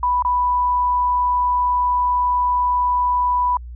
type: tone with dropouts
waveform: sine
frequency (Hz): 987.8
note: B5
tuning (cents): 0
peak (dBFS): -15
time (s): 0.03-3.57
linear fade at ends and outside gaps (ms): 2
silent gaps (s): 0.224-0.249
effects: added 60 Hz sine -31 dBFS peak until 3.75 s